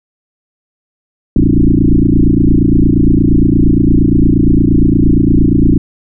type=tone with frequency modulation; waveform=sine; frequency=155.56 Hz; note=D#3; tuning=in tune; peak=-5 dBFS; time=1.36-5.78 s; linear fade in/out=2 ms; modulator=28.6 Hz; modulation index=5.9; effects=none